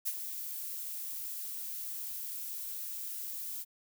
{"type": "noise with ADSR envelope", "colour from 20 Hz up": "violet", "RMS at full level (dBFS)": -31, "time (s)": [0.05, 3.65], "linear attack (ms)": 24, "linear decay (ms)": 42, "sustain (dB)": -9, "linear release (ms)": 37, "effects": []}